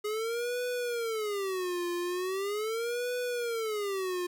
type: tone with vibrato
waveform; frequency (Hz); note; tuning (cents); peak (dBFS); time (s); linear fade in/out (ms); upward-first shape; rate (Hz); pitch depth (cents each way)
square; 415.3; G#4; 0; -31; 0.04-4.27; 10; sine; 0.4; 300
effects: 10-bit